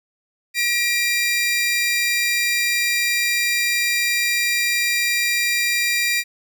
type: tone pair together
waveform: sawtooth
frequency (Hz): 1915 / 2381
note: A#6 / D7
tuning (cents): +46 / +23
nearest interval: major third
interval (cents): 377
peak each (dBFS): -19 / -16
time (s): 0.54-6.24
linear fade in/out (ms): 50
effects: none